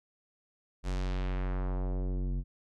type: tone with low-pass filter sweep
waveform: square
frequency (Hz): 46.25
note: F#1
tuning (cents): 0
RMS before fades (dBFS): -32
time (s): 0.83-2.44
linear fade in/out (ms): 50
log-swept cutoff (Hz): 8400 to 190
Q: 1.1
effects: none